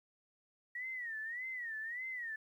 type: tone with vibrato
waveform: sine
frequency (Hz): 1900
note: A#6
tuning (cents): +33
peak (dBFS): -39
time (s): 0.75-2.36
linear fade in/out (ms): 5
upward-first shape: sine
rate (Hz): 1.7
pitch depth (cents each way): 150
effects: 12-bit